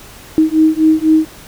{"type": "beating tone pair", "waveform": "sine", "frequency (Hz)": [313.1, 317.1], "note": ["D#4", "D#4"], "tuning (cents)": [11, 33], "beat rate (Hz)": 4, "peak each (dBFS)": -11, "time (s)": [0.38, 1.25], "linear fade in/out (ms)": 0, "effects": ["pink hiss -37 dBFS RMS until 1.47 s"]}